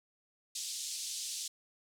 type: band-pass noise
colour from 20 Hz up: white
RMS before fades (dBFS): -40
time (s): 0.55-1.48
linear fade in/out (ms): 5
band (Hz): 3500 to 8600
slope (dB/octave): 24
effects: none